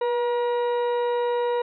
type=harmonic tone with a mistuned harmonic; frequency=477.2 Hz; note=A#4; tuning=41 cents sharp; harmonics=1 / 2 / 3 / 4 / 5 / 6 / 8; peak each=-22 / -28 / -42 / -41 / -48 / -47 / -45 dBFS; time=0.01-1.62 s; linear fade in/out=5 ms; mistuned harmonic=1; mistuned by=+25 cents; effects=none